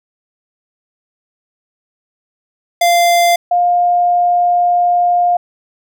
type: tone pair in turn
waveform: square / sine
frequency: 693 / 706.3 Hz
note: F5 / F5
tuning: -14 / +19 cents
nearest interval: unison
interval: 33 cents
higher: second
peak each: -9 dBFS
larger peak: neither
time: 2.81-3.36 / 3.51-5.37 s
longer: second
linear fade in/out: 5 ms
effects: none